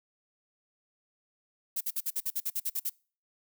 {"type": "noise bursts", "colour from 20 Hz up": "violet", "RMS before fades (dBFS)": -31, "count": 12, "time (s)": [1.76, 2.898], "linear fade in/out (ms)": 10, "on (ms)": 49, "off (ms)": 50, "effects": ["noise-tail reverb RT60 0.4 s tail -25 dB re dry"]}